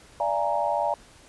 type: chord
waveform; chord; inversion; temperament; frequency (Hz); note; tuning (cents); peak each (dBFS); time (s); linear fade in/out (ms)
sine; Bb dominant seventh; first; equal with one note detuned; 587.3 / 680.5 / 830.6 / 932.3; D5 / F5 / Ab5 / Bb5; 0 / -45 / 0 / 0; -28; 0.2-0.94; 2
effects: pink hiss -52 dBFS RMS until 1.28 s + resampled to 24000 Hz